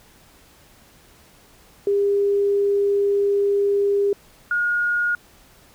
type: tone pair in turn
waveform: sine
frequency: 402.4 / 1434 Hz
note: G4 / F6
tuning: +45 / +45 cents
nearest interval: octave + minor seventh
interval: 2200 cents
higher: second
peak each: -16 / -18 dBFS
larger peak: first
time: 1.87-4.13 / 4.51-5.15 s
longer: first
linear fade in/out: 2 ms
effects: pink hiss -52 dBFS RMS until 5.74 s